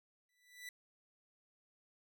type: tone with exponential growth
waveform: sawtooth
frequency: 1976 Hz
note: B6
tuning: in tune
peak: -40 dBFS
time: 0.29-0.69 s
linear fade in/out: 2 ms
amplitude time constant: 86 ms
effects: none